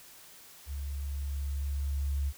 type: tone with level ramp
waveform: sine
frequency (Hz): 70.2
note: C#2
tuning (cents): +22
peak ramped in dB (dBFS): -34 to -27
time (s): 0.66-2.33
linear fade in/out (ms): 50
effects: white hiss -53 dBFS RMS until 2.37 s